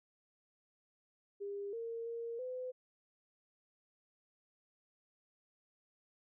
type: tone with pitch steps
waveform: sine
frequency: 402.6 / 460.1 / 464.7 / 507 Hz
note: G4 / A#4 / A#4 / B4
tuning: +46 / -23 / -5 / +45 cents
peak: -39 dBFS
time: 1.4-2.72 s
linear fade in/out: 20 ms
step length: 330 ms
effects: none